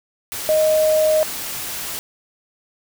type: tone in noise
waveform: sine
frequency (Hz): 622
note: D#5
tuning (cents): -1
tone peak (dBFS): -13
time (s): 0.49-1.23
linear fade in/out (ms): 0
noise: white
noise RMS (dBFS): -28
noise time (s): 0.32-1.99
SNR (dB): +12
effects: none